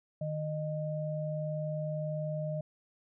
sine tone pair together, 153.61 / 615 Hz, D#3 / D#5, -22 / -20 cents, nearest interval 2 octaves, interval 2402 cents, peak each -34 / -36 dBFS, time 0.21-2.61 s, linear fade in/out 5 ms, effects none

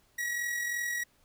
45% pulse tone with amplitude modulation, 1914 Hz, A#6, 45 cents sharp, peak -29 dBFS, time 0.18-1.04 s, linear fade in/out 10 ms, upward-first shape sine, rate 42.9 Hz, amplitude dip 40%, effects pink hiss -67 dBFS RMS until 1.24 s

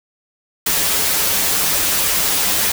white noise with comb filter, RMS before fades -17 dBFS, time 0.66-2.72 s, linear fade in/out 5 ms, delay 8.2 ms, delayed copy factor -0.9, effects none

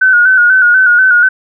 sine tone with vibrato, 1480 Hz, F#6, in tune, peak -4 dBFS, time 0.01-1.29 s, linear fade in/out 10 ms, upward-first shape square, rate 4.1 Hz, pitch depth 49 cents each way, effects none

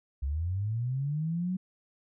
sine linear sweep, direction up, 64.5 to 188.5 Hz, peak -28 dBFS, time 0.22-1.57 s, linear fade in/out 10 ms, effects none

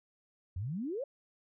sine exponential sweep, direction up, 82.41 to 587.3 Hz, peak -34 dBFS, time 0.56-1.04 s, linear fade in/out 5 ms, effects none

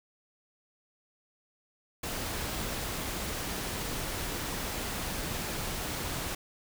pink noise, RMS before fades -35 dBFS, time 2.03-6.35 s, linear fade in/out 5 ms, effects none

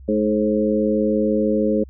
harmonic tone with a mistuned harmonic, 106.6 Hz, G#2, 46 cents sharp, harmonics 2 / 3 / 4 / 5, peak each -20 / -23 / -22 / -22 dBFS, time 0.08-1.84 s, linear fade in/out 10 ms, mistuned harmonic 3, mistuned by -35 cents, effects added 66 Hz sine -38 dBFS peak until 1.89 s

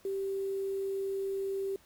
sine tone with quantisation, 390 Hz, G4, 9 cents flat, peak -31 dBFS, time 0.05-1.76 s, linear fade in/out 2 ms, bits 9, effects pink hiss -62 dBFS RMS until 1.85 s

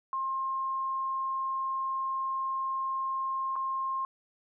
sine tone with dropouts, 1064 Hz, C6, 29 cents sharp, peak -29 dBFS, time 0.13-4.05 s, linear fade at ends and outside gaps 1 ms, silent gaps 3.557-3.562 s, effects none

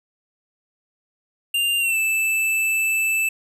square tone with pitch glide, 2794 to 2637 Hz, F7 to E7, 0 to 0 cents, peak -19 dBFS, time 1.54-3.29 s, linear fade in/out 5 ms, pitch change -100 cents, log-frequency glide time 1.79-1.97 s, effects none

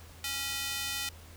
square tone with high-pass filter, 276.2 Hz, C#4, 6 cents flat, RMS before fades -35 dBFS, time 0.24-1.09 s, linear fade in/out 2 ms, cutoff 2600 Hz, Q 0.89, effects added 82 Hz sine -50 dBFS peak until 1.36 s + pink hiss -54 dBFS RMS until 1.36 s

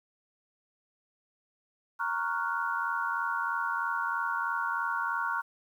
sine chord, Gb major seventh, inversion first, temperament equal, 932.3 / 1108.7 / 1396.9 / 1480 Hz, Bb5 / Db6 / F6 / Gb6, 0 / 0 / 0 / 0 cents, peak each -34 / -34 / -33 / -35 dBFS, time 1.99-5.42 s, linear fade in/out 20 ms, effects 10-bit

